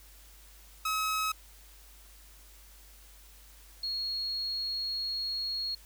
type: tone pair in turn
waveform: sawtooth / sine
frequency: 1280 / 4305 Hz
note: D#6 / C8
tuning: +49 / +49 cents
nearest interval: octave + major sixth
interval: 2100 cents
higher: second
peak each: -25 / -31 dBFS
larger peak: first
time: 0.85-1.32 / 3.83-5.75 s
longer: second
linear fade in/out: 5 ms
effects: added 50 Hz sine -54 dBFS peak until 5.85 s + white hiss -57 dBFS RMS until 5.85 s